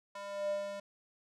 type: tone with high-pass filter sweep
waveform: square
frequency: 200.2 Hz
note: G3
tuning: 37 cents sharp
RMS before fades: -38 dBFS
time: 0.15-0.8 s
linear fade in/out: 5 ms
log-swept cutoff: 800 to 460 Hz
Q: 7.9
effects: low-pass 8000 Hz 12 dB/octave